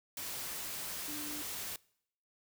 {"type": "tone in noise", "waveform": "sine", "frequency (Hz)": 297.7, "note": "D4", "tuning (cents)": 24, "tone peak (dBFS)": -44, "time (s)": [1.08, 1.42], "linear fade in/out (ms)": 2, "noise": "white", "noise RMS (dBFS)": -41, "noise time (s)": [0.17, 1.76], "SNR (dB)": -6, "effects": ["noise-tail reverb RT60 0.7 s tail -24 dB re dry"]}